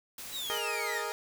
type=noise; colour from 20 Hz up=white; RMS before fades=-43 dBFS; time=0.18-0.58 s; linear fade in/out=2 ms
type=exponential sweep; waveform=40% pulse; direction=down; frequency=4029 to 1725 Hz; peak=-34 dBFS; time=0.31-1.03 s; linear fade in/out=50 ms
type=chord; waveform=15% pulse; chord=Ab suspended second; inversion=none; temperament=equal with one note detuned; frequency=415.3 / 466.2 / 620.1 Hz; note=Ab4 / Bb4 / Eb5; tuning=0 / 0 / -6 cents; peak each=-31 / -30 / -33 dBFS; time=0.5-1.12 s; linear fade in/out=0 ms
effects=none